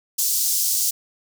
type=high-pass noise; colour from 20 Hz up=pink; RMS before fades=-21 dBFS; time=0.18-0.91 s; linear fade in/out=10 ms; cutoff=5300 Hz; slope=24 dB/octave; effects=none